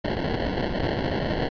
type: noise with sample-and-hold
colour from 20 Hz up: violet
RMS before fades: -26 dBFS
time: 0.04-1.49 s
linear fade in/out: 10 ms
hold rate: 1225 Hz
effects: resampled to 11025 Hz